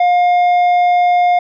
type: tone with tanh clipping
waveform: sine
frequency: 711 Hz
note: F5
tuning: 31 cents sharp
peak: -10 dBFS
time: 0-1.39 s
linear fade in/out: 5 ms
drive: 7 dB
effects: none